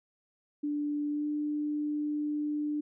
sine tone with pitch glide, 293.7 to 297.5 Hz, D4 to D4, 0 to +22 cents, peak -29 dBFS, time 0.63-2.81 s, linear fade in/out 10 ms, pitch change +22 cents, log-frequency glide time 1.09-1.26 s, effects none

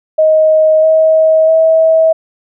sine tone with pitch steps, 627 / 635.8 / 644.6 Hz, D#5 / D#5 / E5, +13 / +37 / -39 cents, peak -5 dBFS, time 0.18-2.13 s, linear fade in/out 10 ms, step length 650 ms, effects none

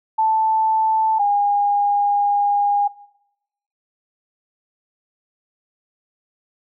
sine tone pair in turn, 880 / 814.7 Hz, A5 / G#5, 0 / -33 cents, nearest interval minor second, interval 133 cents, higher first, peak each -14 dBFS, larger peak neither, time 0.18-1.19 / 1.19-2.88 s, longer second, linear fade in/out 10 ms, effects noise-tail reverb RT60 0.9 s tail -21 dB re dry

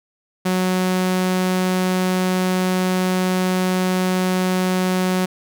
sawtooth tone, 184.4 Hz, F#3, 6 cents flat, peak -13 dBFS, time 0.45-5.26 s, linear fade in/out 10 ms, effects none

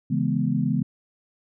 sine chord, C# minor seventh, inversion none, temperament equal with one note detuned, 138.59 / 164.81 / 209.5 / 246.9 Hz, C#3 / E3 / G#3 / B3, 0 / 0 / +15 / 0 cents, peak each -26 dBFS, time 0.1-0.83 s, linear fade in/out 10 ms, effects none

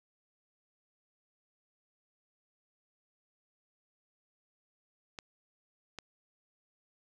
clicks, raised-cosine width 0.2 ms, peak -24 dBFS, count 2, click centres 5.188 / 5.987 s, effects none

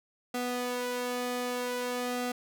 sawtooth tone with flanger, 246.9 Hz, B3, in tune, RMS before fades -33 dBFS, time 0.34-2.32 s, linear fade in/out 5 ms, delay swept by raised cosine 1.5 to 2.39 ms, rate 0.51 Hz, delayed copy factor +0.65, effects none

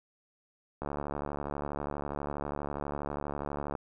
click train, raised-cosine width 1 ms, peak -21 dBFS, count 213, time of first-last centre 0.82-3.752 s, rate 72.3 Hz, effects none

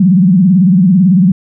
sine tone with vibrato, 184.1 Hz, F#3, 8 cents flat, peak -4 dBFS, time 0-1.32 s, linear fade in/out 5 ms, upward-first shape sine, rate 18 Hz, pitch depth 170 cents each way, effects none

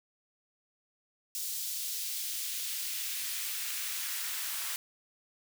white noise with high-pass filter sweep, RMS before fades -36 dBFS, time 1.35-4.76 s, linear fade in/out 0 ms, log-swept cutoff 4700 to 1200 Hz, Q 0.97, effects none

